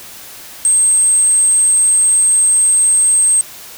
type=tone; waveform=sine; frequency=8372 Hz; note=C9; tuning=in tune; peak=-7 dBFS; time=0.65-3.41 s; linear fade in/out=0 ms; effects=tanh soft clip ceiling -4 dBFS + white hiss -34 dBFS RMS until 3.77 s